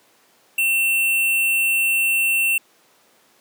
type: tone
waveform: square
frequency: 2700 Hz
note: E7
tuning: 41 cents sharp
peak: -17 dBFS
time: 0.58-2.58 s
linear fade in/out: 5 ms
effects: pink hiss -56 dBFS RMS until 3.4 s + high-pass 300 Hz 12 dB/octave